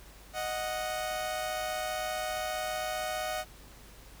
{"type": "tone pair together", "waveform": "sawtooth", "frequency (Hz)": [622.3, 737.5], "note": ["D#5", "F#5"], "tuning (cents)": [0, -6], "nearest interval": "minor third", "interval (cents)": 294, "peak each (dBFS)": [-31, -31], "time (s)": [0.33, 3.45], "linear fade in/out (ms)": 50, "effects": ["added 50 Hz sine -52 dBFS peak until 4.2 s", "pink hiss -54 dBFS RMS until 4.2 s"]}